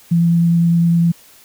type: tone with vibrato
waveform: sine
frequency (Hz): 169.3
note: E3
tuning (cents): +46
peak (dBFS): -10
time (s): 0.11-1.12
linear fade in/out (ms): 10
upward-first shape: sine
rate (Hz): 9.8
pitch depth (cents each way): 9
effects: white hiss -46 dBFS RMS until 1.44 s